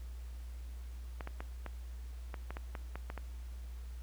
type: clicks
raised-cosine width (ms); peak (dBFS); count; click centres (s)
0.5; -27; 11; 1.208 / 1.274 / 1.405 / 1.663 / 2.342 / 2.506 / 2.569 / 2.752 / 2.956 / 3.101 / 3.177
effects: added 60 Hz sine -42 dBFS peak until 4.02 s + pink hiss -62 dBFS RMS until 4.02 s